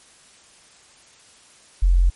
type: tone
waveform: sine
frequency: 44.16 Hz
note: F1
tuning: 20 cents sharp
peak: -12 dBFS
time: 1.82-2.1 s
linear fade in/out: 10 ms
effects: white hiss -51 dBFS RMS until 2.15 s + MP3 48 kbps